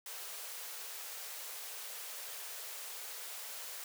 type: high-pass noise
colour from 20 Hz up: white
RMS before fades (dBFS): -45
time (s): 0.06-3.84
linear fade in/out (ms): 2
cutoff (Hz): 410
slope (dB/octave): 96
effects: none